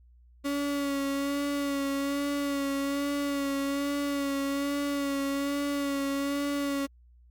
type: tone with vibrato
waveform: 35% pulse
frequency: 281 Hz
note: C#4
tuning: 24 cents sharp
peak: -26 dBFS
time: 0.44-6.87 s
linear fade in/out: 20 ms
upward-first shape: sine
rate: 1.2 Hz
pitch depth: 27 cents each way
effects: added 60 Hz sine -54 dBFS peak until 7.3 s + Opus 48 kbps